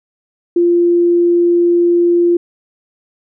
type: tone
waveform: sine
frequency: 346.4 Hz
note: F4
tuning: 14 cents flat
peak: -8 dBFS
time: 0.56-2.37 s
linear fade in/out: 5 ms
effects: none